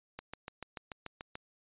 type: click train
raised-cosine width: 0.3 ms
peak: -25 dBFS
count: 9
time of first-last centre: 0.19-1.354 s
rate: 6.87 Hz
effects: resampled to 8000 Hz